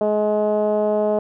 10% pulse tone with low-pass filter, 211.1 Hz, G#3, 29 cents sharp, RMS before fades -19 dBFS, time 0.01-1.19 s, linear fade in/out 2 ms, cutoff 590 Hz, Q 3.1, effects none

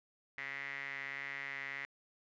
sawtooth tone with band-pass filter, 138.59 Hz, C#3, in tune, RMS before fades -43 dBFS, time 0.38-1.85 s, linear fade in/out 0 ms, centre 2000 Hz, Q 8.8, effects resampled to 16000 Hz

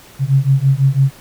sine beating tone pair, 133.1 / 139.1 Hz, C3 / C#3, +30 / +6 cents, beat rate 6 Hz, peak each -13 dBFS, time 0.19-1.12 s, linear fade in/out 50 ms, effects pink hiss -42 dBFS RMS until 1.2 s

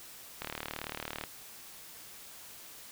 click train, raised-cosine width 0.3 ms, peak -20 dBFS, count 32, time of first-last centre 0.42-1.238 s, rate 37.9 Hz, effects white hiss -50 dBFS RMS until 2.91 s

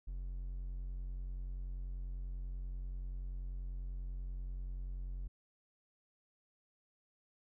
triangle tone, 45.15 Hz, F#1, 42 cents flat, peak -37 dBFS, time 0.07-5.28 s, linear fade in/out 10 ms, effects none

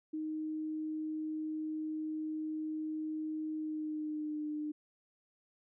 sine tone with pitch glide, 311.1 to 301.5 Hz, D#4 to D4, 0 to +46 cents, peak -35 dBFS, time 0.13-4.72 s, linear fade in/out 10 ms, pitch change -54 cents, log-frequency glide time 3.55-4.46 s, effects none

